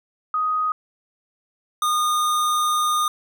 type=tone pair in turn; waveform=sine / square; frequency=1250 / 1222.9 Hz; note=D#6 / D#6; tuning=+8 / -30 cents; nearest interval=unison; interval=38 cents; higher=first; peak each=-19 / -19 dBFS; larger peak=neither; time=0.34-0.72 / 1.82-3.08 s; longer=second; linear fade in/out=2 ms; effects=none